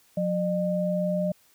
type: tone pair together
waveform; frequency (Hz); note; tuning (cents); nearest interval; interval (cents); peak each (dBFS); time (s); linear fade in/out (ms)
sine; 180.16 / 606; F#3 / D#5; -46 / -46; octave + major sixth; 2100; -26; 0.17-1.32; 5
effects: white hiss -61 dBFS RMS until 1.54 s

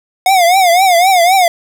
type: tone with vibrato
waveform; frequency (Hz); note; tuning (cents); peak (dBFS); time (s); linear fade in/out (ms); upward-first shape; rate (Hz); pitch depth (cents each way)
square; 726; F#5; -33; -7; 0.26-1.48; 2; triangle; 3.9; 150
effects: none

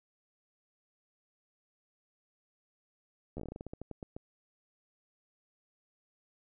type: slowing click train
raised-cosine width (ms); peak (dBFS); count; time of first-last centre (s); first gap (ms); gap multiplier
2; -28; 16; 3.37-4.165; 12; 1.19
effects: none

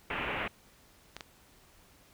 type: low-pass noise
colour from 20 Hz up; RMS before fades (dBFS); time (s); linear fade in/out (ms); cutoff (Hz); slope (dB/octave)
white; -35; 0.1-0.48; 5; 2800; 48
type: clicks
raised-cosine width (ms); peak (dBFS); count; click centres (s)
0.2; -23; 2; 1.166 / 1.208
effects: pink hiss -61 dBFS RMS until 2.13 s

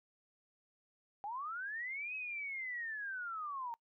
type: linear two-way sweep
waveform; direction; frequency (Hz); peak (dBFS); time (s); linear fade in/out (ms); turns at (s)
sine; up then down; 784 to 2567 to 908; -39; 1.24-3.74; 0; 2.15
effects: noise-tail reverb RT60 0.1 s tail -24 dB re dry

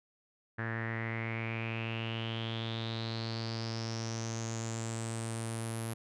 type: tone with low-pass filter sweep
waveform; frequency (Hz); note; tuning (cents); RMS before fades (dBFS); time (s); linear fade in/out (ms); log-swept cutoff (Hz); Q
sawtooth; 113.5; A#2; -46; -37; 0.58-5.94; 10; 1700 to 11000; 7.4
effects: none

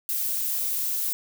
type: noise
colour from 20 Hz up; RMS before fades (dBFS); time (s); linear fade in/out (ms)
violet; -27; 0.09-1.13; 0
effects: none

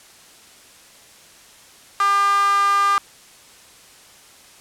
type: tone with high-pass filter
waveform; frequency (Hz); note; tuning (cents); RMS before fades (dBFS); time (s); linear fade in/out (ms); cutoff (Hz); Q
sawtooth; 400.1; G4; +35; -17; 2-2.98; 0; 1200; 7.2
effects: white hiss -47 dBFS RMS until 4.6 s + low-pass 10000 Hz 12 dB/octave

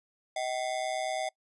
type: ring-modulated tone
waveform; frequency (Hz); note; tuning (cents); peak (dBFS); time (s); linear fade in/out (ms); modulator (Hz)
square; 698.5; F5; 0; -28; 0.36-1.29; 5; 64.4
effects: noise-tail reverb RT60 0.1 s tail -23 dB re dry + resampled to 24000 Hz

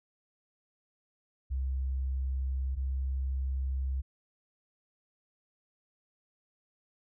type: tone pair in turn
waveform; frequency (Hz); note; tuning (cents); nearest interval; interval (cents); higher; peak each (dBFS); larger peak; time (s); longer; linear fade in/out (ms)
sine; 65.9 / 66.25; C2 / C2; +13 / +22; unison; 9; second; -29 / -29; neither; 1.5-2.76 / 2.76-4.02; neither; 20
effects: none

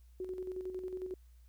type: tone with tremolo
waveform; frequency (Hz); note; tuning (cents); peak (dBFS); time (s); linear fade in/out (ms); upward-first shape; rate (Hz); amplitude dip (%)
sine; 370; F#4; 0; -36; 0.2-1.14; 2; square; 11; 50
effects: added 60 Hz sine -56 dBFS peak until 1.48 s + white hiss -75 dBFS RMS until 1.48 s

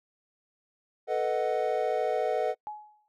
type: chord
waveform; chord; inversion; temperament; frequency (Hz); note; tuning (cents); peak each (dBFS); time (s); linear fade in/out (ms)
triangle; B dominant seventh; third; equal; 440 / 493.9 / 622.3 / 740; A4 / B4 / D#5 / F#5; 0 / 0 / 0 / 0; -29; 1.07-2.55; 50
type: tone with exponential decay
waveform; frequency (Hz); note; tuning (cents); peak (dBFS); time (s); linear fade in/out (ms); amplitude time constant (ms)
sine; 845; G#5; +30; -32; 2.67-3.08; 0; 88
effects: noise-tail reverb RT60 0.1 s tail -25 dB re dry

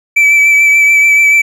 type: tone with vibrato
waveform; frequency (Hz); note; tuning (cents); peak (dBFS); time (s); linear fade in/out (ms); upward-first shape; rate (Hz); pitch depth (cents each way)
triangle; 2312; D7; -28; -3; 0.16-1.42; 10; triangle; 6.9; 26
effects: none

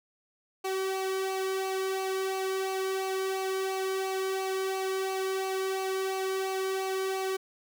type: tone with flanger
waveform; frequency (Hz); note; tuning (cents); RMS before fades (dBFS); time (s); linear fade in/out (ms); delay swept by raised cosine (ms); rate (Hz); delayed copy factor
sawtooth; 381.6; G4; -47; -31; 0.64-7.37; 10; 0.56 to 1.5; 2.9; -0.6
effects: none

